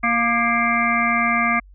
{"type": "harmonic tone with a mistuned harmonic", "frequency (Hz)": 233.6, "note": "A#3", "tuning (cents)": 4, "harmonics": [1, 3, 5, 7, 9, 10], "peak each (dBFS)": [-24, -25, -21, -27, -21, -26], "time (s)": [0.03, 1.6], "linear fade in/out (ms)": 10, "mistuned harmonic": 5, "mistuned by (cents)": 34, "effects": ["added 48 Hz sine -43 dBFS peak until 1.74 s"]}